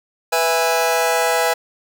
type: chord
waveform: sawtooth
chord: E major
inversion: second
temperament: just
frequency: 494.4 / 659.3 / 824.1 Hz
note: B4 / E5 / G#5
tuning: +2 / 0 / -14 cents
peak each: -16 dBFS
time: 0.32-1.54 s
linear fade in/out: 10 ms
effects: none